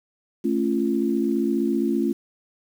sine chord, A augmented, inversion none, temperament just, 220 / 275 / 343.8 Hz, A3 / C#4 / E#4, 0 / -14 / -27 cents, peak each -24 dBFS, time 0.44-2.13 s, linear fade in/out 10 ms, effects 8-bit

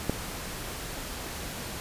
click, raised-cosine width 2 ms, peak -12 dBFS, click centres 0.096 s, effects pink hiss -37 dBFS RMS until 1.8 s + resampled to 32000 Hz

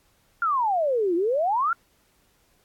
sine exponential two-way sweep, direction down then up, 1424 to 329.6 to 1424 Hz, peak -20 dBFS, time 0.42-1.73 s, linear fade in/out 2 ms, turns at 1.15 s, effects pink hiss -64 dBFS RMS until 2.64 s + AAC 64 kbps

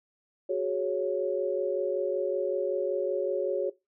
sine chord, F# suspended second, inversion none, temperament equal, 370 / 415.3 / 554.4 Hz, F#4 / G#4 / C#5, 0 / 0 / 0 cents, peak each -30 / -32 / -29 dBFS, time 0.49-3.7 s, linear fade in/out 10 ms, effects noise-tail reverb RT60 0.2 s tail -19 dB re dry

